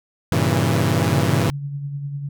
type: chord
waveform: sawtooth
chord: G diminished seventh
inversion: none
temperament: equal with one note detuned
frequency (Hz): 98 / 116.54 / 136.29 / 164.81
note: G2 / Bb2 / Db3 / Fb3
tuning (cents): 0 / 0 / -29 / 0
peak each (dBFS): -18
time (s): 0.32-1.5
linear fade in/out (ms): 0
type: tone with tremolo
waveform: sine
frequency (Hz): 141.9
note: C#3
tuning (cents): +41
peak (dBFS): -23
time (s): 1.03-2.29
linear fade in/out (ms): 5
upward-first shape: triangle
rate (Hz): 10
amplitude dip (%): 50
effects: none